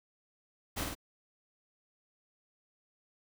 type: noise with echo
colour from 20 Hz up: pink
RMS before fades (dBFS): -35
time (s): 0.76-0.85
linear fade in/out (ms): 20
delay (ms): 51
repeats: 2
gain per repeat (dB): -3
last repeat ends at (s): 0.952
effects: none